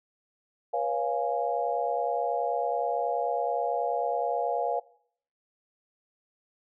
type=chord; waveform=sine; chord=C# dominant seventh; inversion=third; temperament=equal with one note detuned; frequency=485.1 / 554.4 / 698.5 / 830.6 Hz; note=B4 / C#5 / E#5 / G#5; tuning=-31 / 0 / 0 / 0 cents; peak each=-32 / -32 / -29 / -32 dBFS; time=0.73-4.8 s; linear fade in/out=10 ms; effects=noise-tail reverb RT60 0.6 s tail -21 dB re dry